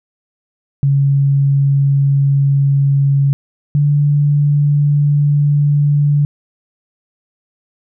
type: tone pair in turn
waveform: sine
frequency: 139.3 / 145.4 Hz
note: C#3 / D3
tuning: +9 / -17 cents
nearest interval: minor second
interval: 74 cents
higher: second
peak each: -9 dBFS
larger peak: neither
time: 0.83-3.33 / 3.75-6.25 s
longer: neither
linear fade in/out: 0 ms
effects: none